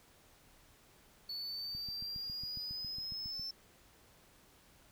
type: exponential sweep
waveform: triangle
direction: up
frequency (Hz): 4435 to 5330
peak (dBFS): -38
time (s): 1.29-3.51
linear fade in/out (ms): 5
type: click train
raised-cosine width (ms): 5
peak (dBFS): -38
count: 13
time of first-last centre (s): 1.75-3.396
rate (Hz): 7.29
effects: pink hiss -64 dBFS RMS until 4.91 s